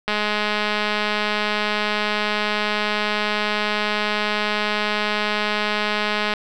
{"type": "click train", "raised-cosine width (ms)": 0.3, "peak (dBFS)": -6, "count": 1315, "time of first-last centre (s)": [0.08, 6.337], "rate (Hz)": 210, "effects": []}